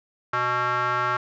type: tone with band-pass filter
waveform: square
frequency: 123.47 Hz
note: B2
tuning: in tune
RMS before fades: -24 dBFS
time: 0.33-1.17 s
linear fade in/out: 5 ms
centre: 1300 Hz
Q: 3.8
effects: resampled to 16000 Hz